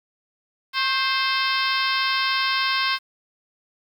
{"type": "harmonic tone with a mistuned harmonic", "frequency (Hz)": 523.3, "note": "C5", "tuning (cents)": 0, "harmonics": [2, 3, 4, 5, 6, 7, 8, 9, 10], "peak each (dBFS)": [-25, -27, -28, -29, -30, -30, -31, -32, -32], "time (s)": [0.73, 2.99], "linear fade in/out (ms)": 50, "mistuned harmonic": 2, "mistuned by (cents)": 49, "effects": ["8-bit"]}